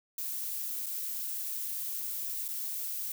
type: noise with dropouts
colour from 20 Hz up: violet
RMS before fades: -36 dBFS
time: 0.18-3.12 s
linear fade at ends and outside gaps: 2 ms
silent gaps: 0.861-0.865 / 2.481-2.486 s
effects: none